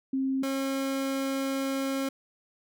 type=tone pair in turn; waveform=sine / 30% pulse; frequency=266.6 / 270.5 Hz; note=C4 / C#4; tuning=+33 / -42 cents; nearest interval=unison; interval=25 cents; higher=second; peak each=-25 dBFS; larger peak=neither; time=0.13-0.43 / 0.43-2.09 s; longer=second; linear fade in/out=5 ms; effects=none